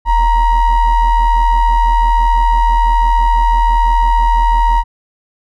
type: ring-modulated tone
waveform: triangle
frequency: 487.6 Hz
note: B4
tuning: 22 cents flat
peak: -3 dBFS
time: 0.05-4.84 s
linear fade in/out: 50 ms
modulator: 447 Hz
effects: none